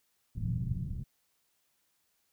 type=low-pass noise; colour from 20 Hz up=white; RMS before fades=-37 dBFS; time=0.35-1.04 s; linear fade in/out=10 ms; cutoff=150 Hz; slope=24 dB/octave
type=chord; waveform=sine; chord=F diminished; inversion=first; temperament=equal; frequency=103.83 / 123.47 / 174.61 Hz; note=Ab2 / Cb3 / F3; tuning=0 / 0 / 0 cents; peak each=-40 / -35 / -38 dBFS; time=0.42-0.86 s; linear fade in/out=10 ms
effects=white hiss -75 dBFS RMS until 2.32 s